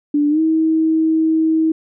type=tone with pitch glide; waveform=sine; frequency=292.9 to 319.4 Hz; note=D4 to D#4; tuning=-5 to +45 cents; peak=-12 dBFS; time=0.14-1.72 s; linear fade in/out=5 ms; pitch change=+150 cents; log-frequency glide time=0.29-0.4 s; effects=none